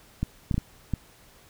clicks, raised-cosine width 5 ms, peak -13 dBFS, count 5, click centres 0.23 / 0.512 / 0.543 / 0.58 / 0.937 s, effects pink hiss -55 dBFS RMS until 1.49 s

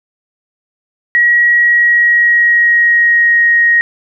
sine tone with pitch glide, 1910 to 1878.3 Hz, A#6 to A#6, +42 to +13 cents, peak -6 dBFS, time 1.15-3.81 s, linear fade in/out 0 ms, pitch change -29 cents, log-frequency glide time 1.5-3.44 s, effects none

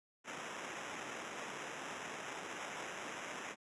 blue noise with sample-and-hold, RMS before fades -45 dBFS, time 0.24-3.56 s, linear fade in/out 50 ms, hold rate 4410 Hz, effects high-pass 200 Hz 12 dB/octave + resampled to 22050 Hz

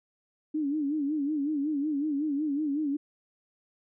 sine tone with vibrato, 293.7 Hz, D4, in tune, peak -26 dBFS, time 0.54-2.97 s, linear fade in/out 10 ms, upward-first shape sine, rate 5.4 Hz, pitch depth 110 cents each way, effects none

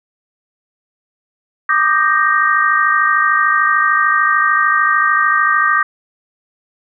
sine chord, Eb major seventh, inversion third, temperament equal with one note detuned, 1174.7 / 1228.1 / 1568 / 1864.7 Hz, D6 / Eb6 / G6 / Bb6, 0 / -23 / 0 / 0 cents, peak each -16 dBFS, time 1.69-5.83 s, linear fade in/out 5 ms, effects none

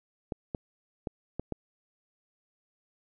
clicks, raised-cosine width 2 ms, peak -19 dBFS, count 5, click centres 0.322 / 0.548 / 1.072 / 1.396 / 1.523 s, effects none

